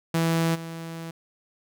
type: tone with level steps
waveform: sawtooth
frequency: 164.81 Hz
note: E3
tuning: in tune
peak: -17 / -30 dBFS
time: 0.14-1.11 s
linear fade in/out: 5 ms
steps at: 0.54 s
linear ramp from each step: 20 ms
effects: none